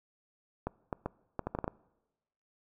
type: clicks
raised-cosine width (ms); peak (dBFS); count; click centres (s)
1; -19; 9; 0.67 / 0.928 / 1.06 / 1.393 / 1.47 / 1.55 / 1.588 / 1.643 / 1.679
effects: noise-tail reverb RT60 1.0 s tail -23 dB re dry